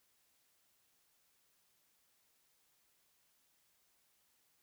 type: silence
effects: white hiss -75 dBFS RMS until 4.62 s